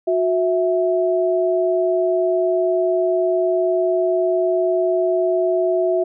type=tone pair together; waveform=sine; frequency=365 / 656 Hz; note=F#4 / E5; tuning=-24 / -9 cents; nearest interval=minor seventh; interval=1015 cents; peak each=-18 dBFS; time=0.07-6.04 s; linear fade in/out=10 ms; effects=none